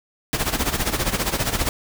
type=noise with tremolo; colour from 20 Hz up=pink; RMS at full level=-20 dBFS; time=0.33-1.69 s; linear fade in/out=0 ms; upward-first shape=sine; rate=15 Hz; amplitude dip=75%; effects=none